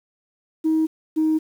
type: tone pair in turn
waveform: sine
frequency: 317 / 313.9 Hz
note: D#4 / D#4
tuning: +32 / +15 cents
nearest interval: unison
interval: 17 cents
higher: first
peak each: -15 dBFS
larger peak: neither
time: 0.64-0.87 / 1.16-1.39 s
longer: neither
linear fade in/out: 20 ms
effects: tanh soft clip ceiling -13 dBFS + 8-bit